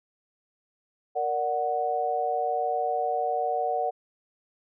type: chord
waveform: sine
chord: Bb augmented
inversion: none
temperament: equal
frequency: 466.2 / 587.3 / 740 Hz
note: Bb4 / D5 / F#5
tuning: 0 / 0 / 0 cents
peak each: -31 / -31 / -26 dBFS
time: 1.15-3.91 s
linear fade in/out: 20 ms
effects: none